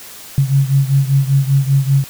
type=beating tone pair; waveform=sine; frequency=135.7 / 140.8 Hz; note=C#3 / C#3; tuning=-36 / +27 cents; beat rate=5.1 Hz; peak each=-12 / -15 dBFS; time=0.38-2.04 s; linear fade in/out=0 ms; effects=white hiss -35 dBFS RMS until 2.09 s